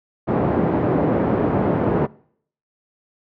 white band-pass noise, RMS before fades -19 dBFS, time 0.27-2.07 s, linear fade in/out 20 ms, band 110 to 440 Hz, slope 12 dB/octave, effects noise-tail reverb RT60 0.6 s tail -23 dB re dry + low-pass 2000 Hz 12 dB/octave

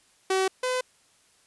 sawtooth tone pair in turn, 379.9 / 507.1 Hz, F#4 / B4, +46 / +46 cents, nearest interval perfect fourth, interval 500 cents, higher second, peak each -18 / -21 dBFS, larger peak first, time 0.3-0.48 / 0.63-0.81 s, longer neither, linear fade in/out 5 ms, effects white hiss -62 dBFS RMS until 1.46 s + resampled to 24000 Hz

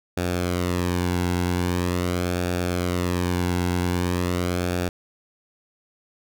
sawtooth tone with flanger, 88.9 Hz, F2, 31 cents sharp, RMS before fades -24 dBFS, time 0.17-4.89 s, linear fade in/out 5 ms, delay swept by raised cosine 0.98 to 1.67 ms, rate 0.43 Hz, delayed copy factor -0.6, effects none

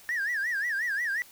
triangle tone with vibrato, 1760 Hz, A6, in tune, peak -24 dBFS, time 0.09-1.22 s, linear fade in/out 0 ms, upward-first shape sine, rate 5.6 Hz, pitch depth 190 cents each way, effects tanh soft clip ceiling -22 dBFS + white hiss -53 dBFS RMS until 1.31 s

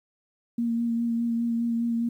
sine tone with vibrato, 233.1 Hz, A#3, in tune, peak -23 dBFS, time 0.58-2.09 s, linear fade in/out 5 ms, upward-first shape sine, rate 4.9 Hz, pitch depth 18 cents each way, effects 10-bit

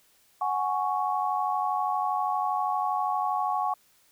sine chord, F# suspended second, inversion none, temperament just, 740 / 832.5 / 1110 Hz, F#5 / G#5 / C#6, 0 / +4 / +2 cents, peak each -29 dBFS, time 0.41-3.74 s, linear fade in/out 5 ms, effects white hiss -63 dBFS RMS until 4.11 s

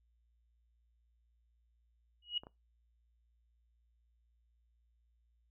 sine tone with exponential growth, 2900 Hz, F#7, 35 cents flat, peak -30 dBFS, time 2.22-2.38 s, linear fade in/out 5 ms, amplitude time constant 33 ms
clicks, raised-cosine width 1 ms, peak -37 dBFS, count 2, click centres 2.435 / 2.469 s
effects noise-tail reverb RT60 0.2 s tail -21 dB re dry + added 58 Hz sine -70 dBFS peak until 5.5 s

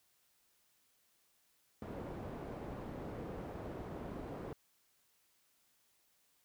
white low-pass noise, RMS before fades -45 dBFS, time 1.82-4.53 s, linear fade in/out 2 ms, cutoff 520 Hz, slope 12 dB/octave, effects white hiss -74 dBFS RMS until 6.44 s

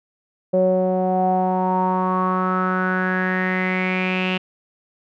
sawtooth tone with low-pass filter sweep, 185 Hz, F#3, in tune, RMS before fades -20 dBFS, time 0.53-4.38 s, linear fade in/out 10 ms, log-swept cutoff 540 to 2800 Hz, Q 7.4, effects none

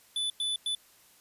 square tone bursts at uneven times, 3488 Hz, A7, 16 cents flat, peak -29 dBFS, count 3, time 0.16-0.3 / 0.4-0.56 / 0.66-0.75 s, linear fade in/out 2 ms, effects white hiss -60 dBFS RMS until 1.2 s + resampled to 32000 Hz

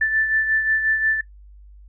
sine beating tone pair, 1761 / 1766.6 Hz, A6 / A6, +1 / +6 cents, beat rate 5.6 Hz, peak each -18 / -27 dBFS, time 0.01-1.21 s, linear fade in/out 5 ms, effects noise-tail reverb RT60 0.1 s tail -18 dB re dry + added 50 Hz sine -42 dBFS peak until 1.88 s

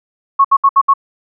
sine tone bursts, 1100 Hz, C#6, 14 cents flat, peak -5 dBFS, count 5, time 0.39-0.938 s, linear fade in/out 10 ms, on 56 ms, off 67 ms, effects none

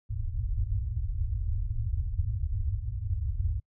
white low-pass noise, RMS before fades -30 dBFS, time 0.09-3.6 s, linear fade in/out 10 ms, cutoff 110 Hz, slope 96 dB/octave, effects noise-tail reverb RT60 0.1 s tail -26 dB re dry

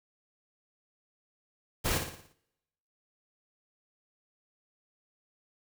pink noise with echo, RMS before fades -29 dBFS, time 1.84-1.99 s, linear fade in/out 20 ms, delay 58 ms, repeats 6, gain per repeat -6 dB, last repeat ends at 2.338 s, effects noise-tail reverb RT60 1.0 s tail -26 dB re dry

